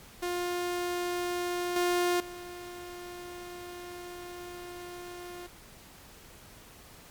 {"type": "tone with level steps", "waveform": "sawtooth", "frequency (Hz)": 353.6, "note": "F4", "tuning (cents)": 22, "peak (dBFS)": [-26, -21, -37], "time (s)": [0.22, 5.47], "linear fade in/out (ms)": 10, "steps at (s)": [1.76, 2.2], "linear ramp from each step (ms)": 2, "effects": ["pink hiss -52 dBFS RMS until 7.1 s", "MP3 96 kbps"]}